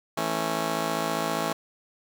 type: chord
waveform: 10% pulse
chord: A major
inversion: second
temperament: just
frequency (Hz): 165 / 220 / 275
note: E3 / A3 / C#4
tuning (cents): +2 / 0 / -14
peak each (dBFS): -23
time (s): 0.17-1.53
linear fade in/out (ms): 5
effects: none